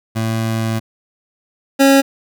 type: tone pair in turn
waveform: 25% pulse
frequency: 112.3 / 273.5 Hz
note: A2 / C#4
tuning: +36 / -23 cents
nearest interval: octave + minor third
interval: 1541 cents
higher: second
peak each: -13 / -4 dBFS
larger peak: second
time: 0.15-0.8 / 1.79-2.02 s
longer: first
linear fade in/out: 20 ms
effects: none